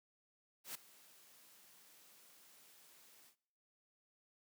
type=noise with ADSR envelope; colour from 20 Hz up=white; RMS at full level=-44 dBFS; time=0.64-3.36 s; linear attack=110 ms; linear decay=5 ms; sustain=-20 dB; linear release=99 ms; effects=noise-tail reverb RT60 0.8 s tail -23 dB re dry + high-pass 150 Hz 12 dB/octave